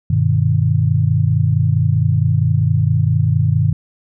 sine chord, G augmented, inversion none, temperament just, 98 / 122.5 / 153.12 Hz, G2 / B2 / D#3, 0 / -14 / -27 cents, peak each -16 dBFS, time 0.1-3.73 s, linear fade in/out 5 ms, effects none

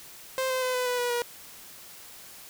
sawtooth tone with pitch steps, 523.3 / 515.8 / 508.4 / 501.1 / 493.9 / 486.8 / 479.9 Hz, C5 / C5 / C5 / B4 / B4 / B4 / B4, 0 / -25 / -50 / +25 / 0 / -25 / -50 cents, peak -22 dBFS, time 0.38-1.22 s, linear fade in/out 0 ms, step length 120 ms, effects white hiss -47 dBFS RMS until 2.49 s

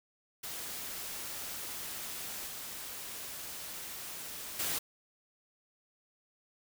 white noise with level steps, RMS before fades -41 / -43 / -34 dBFS, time 0.43-4.79 s, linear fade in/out 10 ms, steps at 2.47 / 4.59 s, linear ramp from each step 5 ms, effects none

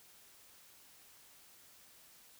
silence, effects white hiss -61 dBFS RMS until 2.39 s

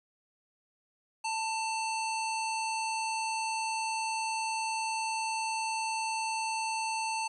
harmonic tone, 890 Hz, A5, 20 cents sharp, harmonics 1 / 3 / 5 / 7 / 9 / 10, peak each -32 / -37 / -41 / -44 / -48 / -45 dBFS, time 1.24-7.28 s, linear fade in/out 10 ms, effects 11-bit

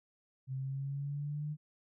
sine linear sweep, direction up, 130.81 to 151.6 Hz, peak -35 dBFS, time 0.47-1.57 s, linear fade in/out 50 ms, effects none

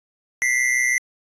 square tone pair together, 1967.2 / 2093 Hz, B6 / C7, -7 / 0 cents, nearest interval minor second, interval 107 cents, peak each -21 dBFS, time 0.42-0.98 s, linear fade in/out 0 ms, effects resampled to 22050 Hz

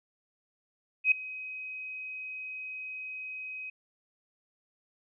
sine tone with ADSR envelope, 2526 Hz, D#7, 26 cents sharp, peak -17 dBFS, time 1.04-3.7 s, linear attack 76 ms, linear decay 5 ms, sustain -20 dB, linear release 6 ms, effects none

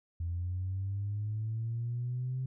sine linear sweep, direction up, 83.7 to 130.7 Hz, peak -31 dBFS, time 0.2-2.46 s, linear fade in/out 5 ms, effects tanh soft clip ceiling -27 dBFS

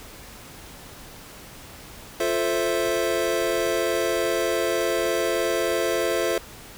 square chord, F major seventh, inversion none, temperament equal, 349.2 / 440 / 523.3 / 659.3 Hz, F4 / A4 / C5 / E5, 0 / 0 / 0 / 0 cents, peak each -28 dBFS, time 2.2-6.38 s, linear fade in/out 2 ms, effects pink hiss -43 dBFS RMS until 6.77 s

